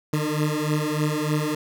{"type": "beating tone pair", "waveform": "20% pulse", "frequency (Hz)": [149.9, 153.2], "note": ["D3", "D#3"], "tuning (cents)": [36, -27], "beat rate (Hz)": 3.3, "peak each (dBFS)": -20, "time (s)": [0.13, 1.55], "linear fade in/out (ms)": 5, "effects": []}